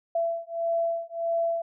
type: beating tone pair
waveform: sine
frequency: 670 / 671.6 Hz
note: E5 / E5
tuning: +28 / +32 cents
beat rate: 1.6 Hz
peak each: -28 dBFS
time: 0.15-1.62 s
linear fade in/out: 5 ms
effects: none